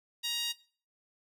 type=tone with high-pass filter; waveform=sawtooth; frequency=942 Hz; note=A#5; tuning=18 cents sharp; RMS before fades=-34 dBFS; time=0.23-0.53 s; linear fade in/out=20 ms; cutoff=3500 Hz; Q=3.2; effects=noise-tail reverb RT60 0.4 s tail -18 dB re dry